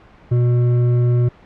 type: tone with hard clipping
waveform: triangle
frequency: 121.6 Hz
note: B2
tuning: 26 cents flat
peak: -14 dBFS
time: 0.31-1.29 s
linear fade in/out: 10 ms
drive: 11 dB
effects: pink hiss -46 dBFS RMS until 1.45 s + low-pass 2000 Hz 12 dB/octave